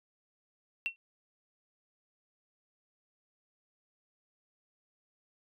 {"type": "tone with exponential decay", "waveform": "sine", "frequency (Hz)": 2715, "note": "F7", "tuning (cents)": -50, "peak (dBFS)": -25, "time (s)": [0.86, 0.96], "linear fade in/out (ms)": 0, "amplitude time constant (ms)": 20, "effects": ["tanh soft clip ceiling -21 dBFS"]}